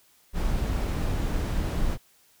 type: noise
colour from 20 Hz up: brown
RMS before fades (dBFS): -26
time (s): 0.33-1.98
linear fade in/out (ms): 50
effects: white hiss -61 dBFS RMS until 2.4 s